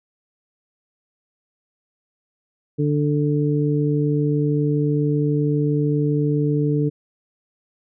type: harmonic tone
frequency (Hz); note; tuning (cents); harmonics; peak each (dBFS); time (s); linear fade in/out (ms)
147.4; D3; +7; 1 / 2 / 3; -19 / -22 / -24; 2.78-6.9; 20
effects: none